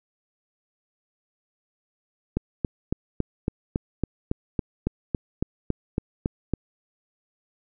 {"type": "click train", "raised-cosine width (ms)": 3, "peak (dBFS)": -10, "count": 16, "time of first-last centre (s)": [2.37, 6.537], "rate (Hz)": 3.6, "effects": []}